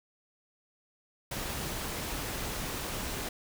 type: noise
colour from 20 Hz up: pink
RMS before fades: -36 dBFS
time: 1.31-3.29 s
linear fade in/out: 5 ms
effects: none